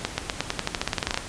accelerating click train, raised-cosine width 0.2 ms, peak -6 dBFS, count 17, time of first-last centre 0.05-1.175 s, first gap 130 ms, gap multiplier 0.91, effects pink hiss -37 dBFS RMS until 1.28 s + resampled to 22050 Hz

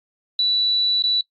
sine tone with dropouts, 3951 Hz, B7, in tune, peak -16 dBFS, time 0.39-1.21 s, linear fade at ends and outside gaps 2 ms, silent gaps 1.023-1.038 s, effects noise-tail reverb RT60 0.1 s tail -21 dB re dry + Opus 48 kbps

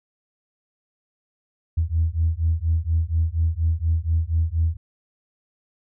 sine beating tone pair, 79.8 / 84 Hz, D#2 / E2, +44 / +33 cents, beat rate 4.2 Hz, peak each -21 dBFS, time 1.77-4.77 s, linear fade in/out 10 ms, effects tanh soft clip ceiling -11 dBFS

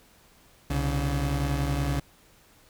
30% pulse tone pair together, 65.41 / 141.51 Hz, C2 / C#3, 0 / +36 cents, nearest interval octave + minor second, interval 1336 cents, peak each -25 / -25 dBFS, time 0.7-2 s, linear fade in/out 5 ms, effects pink hiss -58 dBFS RMS until 2.69 s

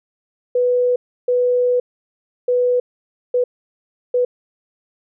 sine tone bursts at uneven times, 493.9 Hz, B4, in tune, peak -13 dBFS, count 5, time 0.55-0.96 / 1.28-1.8 / 2.48-2.8 / 3.34-3.44 / 4.14-4.25 s, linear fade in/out 5 ms, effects none

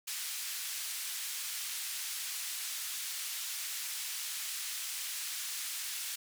white band-pass noise, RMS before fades -39 dBFS, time 0.07-6.16 s, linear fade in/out 10 ms, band 1900 to 12000 Hz, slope 12 dB/octave, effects none

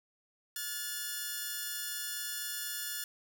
5% pulse tone pair together, 1436.8 / 1729 Hz, F6 / A6, +49 / -31 cents, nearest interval minor third, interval 320 cents, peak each -29 / -27 dBFS, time 0.56-3.04 s, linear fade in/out 2 ms, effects none

